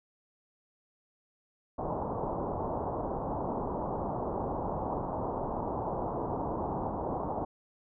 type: low-pass noise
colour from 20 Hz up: white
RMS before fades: -34 dBFS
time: 1.78-7.45 s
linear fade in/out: 10 ms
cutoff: 990 Hz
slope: 48 dB/octave
effects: none